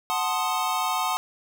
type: chord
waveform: square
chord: F# diminished seventh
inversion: none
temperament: equal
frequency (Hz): 740 / 880 / 1046.5 / 1244.5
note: F#5 / A5 / C6 / Eb6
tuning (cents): 0 / 0 / 0 / 0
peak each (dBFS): -30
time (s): 0.1-1.17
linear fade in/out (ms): 0
effects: none